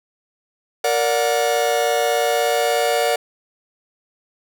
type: chord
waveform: 45% pulse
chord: Bb augmented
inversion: none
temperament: just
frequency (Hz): 466.2 / 582.7 / 728.4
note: Bb4 / D5 / F#5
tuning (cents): 0 / -14 / -27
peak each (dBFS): -21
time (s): 0.84-3.16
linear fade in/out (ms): 5
effects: none